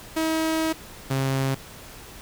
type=tone pair in turn; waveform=sawtooth; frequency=319.9 / 134.5 Hz; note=D#4 / C3; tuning=+48 / +48 cents; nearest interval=octave + minor third; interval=1500 cents; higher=first; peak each=-18 dBFS; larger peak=neither; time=0.16-0.73 / 1.1-1.55 s; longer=first; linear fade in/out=10 ms; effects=pink hiss -43 dBFS RMS until 2.21 s